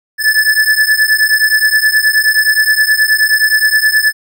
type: beating tone pair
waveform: square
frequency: 1734 / 1743.5 Hz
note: A6 / A6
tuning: -26 / -16 cents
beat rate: 9.5 Hz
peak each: -12 dBFS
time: 0.18-4.13 s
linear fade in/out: 50 ms
effects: none